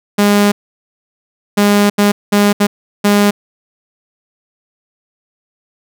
sawtooth tone bursts at uneven times, 204.5 Hz, G#3, 26 cents flat, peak -4 dBFS, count 6, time 0.18-0.52 / 1.57-1.9 / 1.98-2.12 / 2.32-2.53 / 2.6-2.67 / 3.04-3.31 s, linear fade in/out 10 ms, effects none

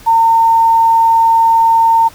sine tone with quantisation, 910 Hz, A#5, 42 cents flat, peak -6 dBFS, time 0.06-2.09 s, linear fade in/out 20 ms, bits 6, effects pink hiss -39 dBFS RMS until 2.14 s

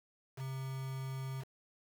triangle tone with quantisation, 132.9 Hz, C3, 27 cents sharp, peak -36 dBFS, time 0.36-1.45 s, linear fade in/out 50 ms, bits 8, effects none

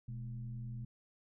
sine tone with frequency modulation, 121 Hz, B2, 35 cents flat, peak -40 dBFS, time 0.08-0.85 s, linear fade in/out 5 ms, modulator 90.4 Hz, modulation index 0.56, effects none

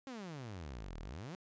sawtooth exponential two-way sweep, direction down then up, 277.2 to 36.08 to 196.3 Hz, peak -40 dBFS, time 0.07-1.35 s, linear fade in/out 0 ms, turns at 0.99 s, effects resampled to 16000 Hz

